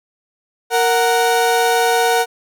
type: tone pair together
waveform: 30% pulse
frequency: 464.7 / 740 Hz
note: A#4 / F#5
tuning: -5 / 0 cents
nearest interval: minor sixth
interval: 805 cents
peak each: -13 dBFS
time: 0.7-2.26 s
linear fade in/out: 50 ms
effects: none